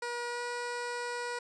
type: tone with pitch glide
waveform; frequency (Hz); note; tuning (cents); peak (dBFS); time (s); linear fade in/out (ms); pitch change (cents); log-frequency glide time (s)
15% pulse; 480 to 483.9; B4 to B4; -49 to -35; -28; 0.02-1.39; 5; +14; 0.28-0.42
effects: resampled to 22050 Hz